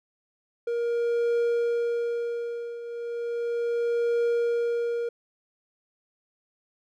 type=tone with tremolo; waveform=triangle; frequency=471.2 Hz; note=A#4; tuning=19 cents sharp; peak=-19 dBFS; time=0.67-5.09 s; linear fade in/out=5 ms; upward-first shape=triangle; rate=0.35 Hz; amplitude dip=80%; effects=none